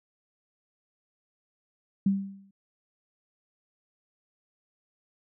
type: tone with exponential decay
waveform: sine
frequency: 196 Hz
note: G3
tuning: in tune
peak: -18 dBFS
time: 2.06-2.51 s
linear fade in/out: 5 ms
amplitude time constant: 96 ms
effects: none